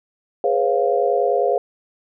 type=chord; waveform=sine; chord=C# dominant seventh; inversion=second; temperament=equal with one note detuned; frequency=415.3 / 493.9 / 543.9 / 698.5 Hz; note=G#4 / B4 / C#5 / E#5; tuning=0 / 0 / -33 / 0 cents; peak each=-21 dBFS; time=0.44-1.58 s; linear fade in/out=2 ms; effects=none